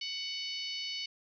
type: harmonic tone with a mistuned harmonic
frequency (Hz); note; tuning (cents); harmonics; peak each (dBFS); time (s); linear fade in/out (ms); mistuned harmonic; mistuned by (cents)
744; F#5; +9; 3 / 4 / 5 / 6 / 7 / 8; -44 / -39 / -47 / -40 / -47 / -52; 0.01-1.06; 5; 7; +18
effects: none